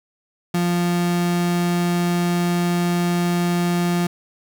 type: tone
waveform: 35% pulse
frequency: 174.61 Hz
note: F3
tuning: in tune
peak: -16 dBFS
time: 0.54-4.07 s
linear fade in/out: 5 ms
effects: 8-bit